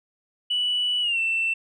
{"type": "tone with pitch glide", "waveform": "sine", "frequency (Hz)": [2957, 2680], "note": ["F#7", "E7"], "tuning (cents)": [-2, 28], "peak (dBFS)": -20, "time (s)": [0.5, 1.54], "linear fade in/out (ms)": 10, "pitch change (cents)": -170, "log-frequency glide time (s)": [1.01, 1.19], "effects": ["tanh soft clip ceiling -17 dBFS"]}